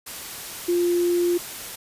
sine tone in noise, 349.2 Hz, F4, in tune, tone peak -18 dBFS, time 0.68-1.38 s, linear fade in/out 10 ms, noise white, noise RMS -35 dBFS, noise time 0.06-1.76 s, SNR +14 dB, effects resampled to 32000 Hz

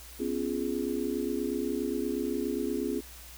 sine chord, C# dominant seventh, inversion third, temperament just, 249.5 / 277.2 / 346.5 / 415.8 Hz, B3 / C#4 / E#4 / G#4, +18 / 0 / -14 / +2 cents, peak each -34 dBFS, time 0.19-3.01 s, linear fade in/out 20 ms, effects added 60 Hz sine -49 dBFS peak until 3.37 s + white hiss -49 dBFS RMS until 3.37 s

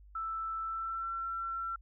sine tone with pitch glide, 1323 to 1351.6 Hz, E6 to E6, +6 to +43 cents, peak -34 dBFS, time 0.15-1.76 s, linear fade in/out 5 ms, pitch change +37 cents, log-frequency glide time 0.62-1.12 s, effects added 50 Hz sine -53 dBFS peak until 1.81 s

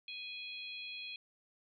harmonic tone, 830.6 Hz, G#5, in tune, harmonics 3 / 4 / 5, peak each -45 / -47 / -49 dBFS, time 0.08-1.16 s, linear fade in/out 2 ms, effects none

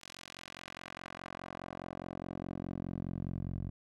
10% pulse tone with band-pass filter sweep, 44.83 Hz, F1, 46 cents sharp, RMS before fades -42 dBFS, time 0.01-3.7 s, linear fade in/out 10 ms, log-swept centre 4900 to 94 Hz, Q 0.81, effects none

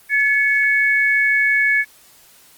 sine tone pair together, 1714.3 / 2217 Hz, A6 / C#7, -46 / 0 cents, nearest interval major third, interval 446 cents, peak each -16 dBFS, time 0.09-1.85 s, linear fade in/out 50 ms, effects white hiss -49 dBFS RMS until 2.57 s + Opus 24 kbps

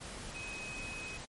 sine tone in noise, 2531 Hz, D#7, 29 cents sharp, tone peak -42 dBFS, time 0.34-1.18 s, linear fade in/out 20 ms, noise pink, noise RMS -45 dBFS, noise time 0-1.26 s, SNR 0 dB, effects MP3 48 kbps

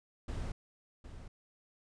brown noise with echo, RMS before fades -38 dBFS, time 0.28-0.52 s, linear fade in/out 5 ms, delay 760 ms, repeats 1, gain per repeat -10 dB, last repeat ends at 1.28 s, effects resampled to 22050 Hz

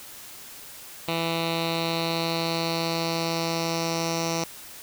10% pulse tone with low-pass filter sweep, 165.7 Hz, E3, 9 cents sharp, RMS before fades -27 dBFS, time 1.08-4.44 s, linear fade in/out 2 ms, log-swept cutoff 3500 to 5800 Hz, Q 3.9, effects white hiss -43 dBFS RMS until 4.82 s

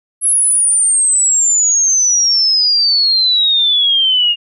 sine exponential sweep, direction down, 10950 to 2820 Hz, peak -9 dBFS, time 0.21-4.36 s, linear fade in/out 50 ms, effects none

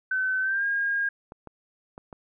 sine tone with pitch glide, 1523 to 1622.9 Hz, F#6 to G#6, +50 to -40 cents, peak -23 dBFS, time 0.11-1.09 s, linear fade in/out 5 ms, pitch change +110 cents, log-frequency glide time 0.41-0.65 s
clicks, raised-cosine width 1 ms, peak -27 dBFS, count 4, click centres 1.321 / 1.473 / 1.979 / 2.128 s
effects none

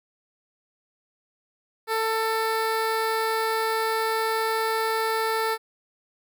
15% pulse tone with notch filter, 444.9 Hz, A4, 19 cents sharp, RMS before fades -25 dBFS, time 1.87-5.58 s, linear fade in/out 50 ms, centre 7000 Hz, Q 1.9, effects none

